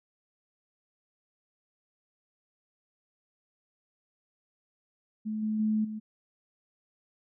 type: tone with level steps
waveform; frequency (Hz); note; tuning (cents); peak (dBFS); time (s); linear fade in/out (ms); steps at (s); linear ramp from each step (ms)
sine; 215.8; A3; -33; -30 / -27 / -24 / -34; 5.25-6; 20; 5.42 / 5.59 / 5.84; 10
effects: none